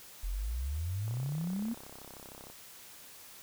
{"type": "exponential sweep", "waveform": "sine", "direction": "up", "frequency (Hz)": [41.2, 240], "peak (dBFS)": -32, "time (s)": [0.23, 1.74], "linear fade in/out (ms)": 10}
{"type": "click train", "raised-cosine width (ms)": 1, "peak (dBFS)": -35, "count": 48, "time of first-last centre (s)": [1.08, 2.5], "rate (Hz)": 33.1}
{"effects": ["white hiss -52 dBFS RMS until 3.42 s"]}